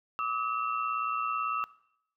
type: tone cluster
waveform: sine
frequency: 1163 / 1281 / 2710 Hz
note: D6 / E6 / E7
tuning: -17 / -50 / +47 cents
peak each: -34 / -31 / -39 dBFS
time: 0.19-1.64 s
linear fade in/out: 0 ms
effects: noise-tail reverb RT60 0.7 s tail -19 dB re dry